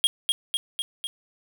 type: tone with echo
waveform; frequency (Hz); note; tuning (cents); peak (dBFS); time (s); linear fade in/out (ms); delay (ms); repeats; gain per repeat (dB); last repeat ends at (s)
square; 3258; G#7; -34; -17; 0.04-0.07; 0; 250; 4; -3; 1.07
effects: none